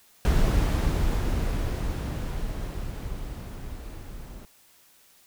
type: noise with level ramp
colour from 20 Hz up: brown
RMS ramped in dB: -20 to -41 dBFS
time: 0.25-4.45 s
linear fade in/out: 0 ms
effects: white hiss -58 dBFS RMS until 5.26 s